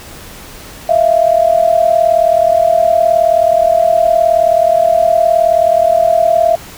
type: tone pair together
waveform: sine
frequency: 647.9 / 687 Hz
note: E5 / F5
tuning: -30 / -29 cents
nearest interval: minor second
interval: 101 cents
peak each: -10 dBFS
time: 0.89-6.56 s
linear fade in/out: 5 ms
effects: pink hiss -33 dBFS RMS until 6.77 s